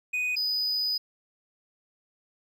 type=tone pair in turn; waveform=triangle; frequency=2489 / 4978 Hz; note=D#7 / D#8; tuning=0 / 0 cents; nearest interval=octave; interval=1200 cents; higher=second; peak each=-24 dBFS; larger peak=neither; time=0.13-0.36 / 0.36-0.98 s; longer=second; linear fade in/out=10 ms; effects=none